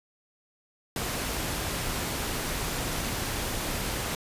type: noise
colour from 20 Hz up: pink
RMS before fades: -31 dBFS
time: 0.96-4.15 s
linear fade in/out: 2 ms
effects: resampled to 32000 Hz